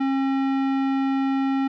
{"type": "tone with tanh clipping", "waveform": "sine", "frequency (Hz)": 270, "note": "C#4", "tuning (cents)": -45, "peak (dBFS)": -22, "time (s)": [0, 1.68], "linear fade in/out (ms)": 10, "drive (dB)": 17, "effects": []}